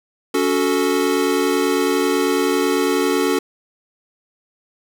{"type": "chord", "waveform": "square", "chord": "F# minor", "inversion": "second", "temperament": "equal with one note detuned", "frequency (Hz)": [281.9, 370, 440], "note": ["C#4", "F#4", "A4"], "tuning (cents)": [29, 0, 0], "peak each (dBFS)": -21, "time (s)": [0.34, 3.39], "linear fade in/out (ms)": 5, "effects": []}